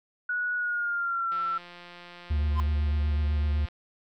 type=tone with pitch glide; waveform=sine; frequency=1464 to 1342.5 Hz; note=F#6 to E6; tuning=-19 to +31 cents; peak=-26 dBFS; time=0.29-1.58 s; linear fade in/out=5 ms; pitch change=-150 cents; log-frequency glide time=0.56-1.37 s
type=click train; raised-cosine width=0.3 ms; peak=-30 dBFS; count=415; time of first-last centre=1.32-3.686 s; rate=175 Hz
type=tone with vibrato; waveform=triangle; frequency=73.8 Hz; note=D2; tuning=9 cents sharp; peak=-21 dBFS; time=2.3-3.66 s; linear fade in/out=10 ms; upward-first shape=sine; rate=8 Hz; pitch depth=32 cents each way
type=tone with exponential growth; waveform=triangle; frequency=1030 Hz; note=C6; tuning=28 cents flat; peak=-23 dBFS; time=2.51-2.6 s; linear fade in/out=0 ms; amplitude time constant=19 ms
effects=none